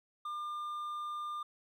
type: tone with hard clipping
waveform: triangle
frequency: 1200 Hz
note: D6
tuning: 37 cents sharp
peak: -38 dBFS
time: 0.25-1.43 s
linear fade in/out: 5 ms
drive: 7 dB
effects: none